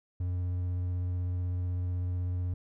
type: tone with vibrato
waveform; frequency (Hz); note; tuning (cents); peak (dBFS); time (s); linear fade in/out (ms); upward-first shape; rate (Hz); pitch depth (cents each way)
triangle; 89.6; F2; +45; -27; 0.2-2.54; 5; sine; 16; 13
effects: none